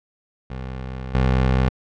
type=tone with level steps; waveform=20% pulse; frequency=64.5 Hz; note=C2; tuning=24 cents flat; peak=-24 / -11 dBFS; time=0.5-1.69 s; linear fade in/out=5 ms; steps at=1.14 s; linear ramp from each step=10 ms; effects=low-pass 3000 Hz 12 dB/octave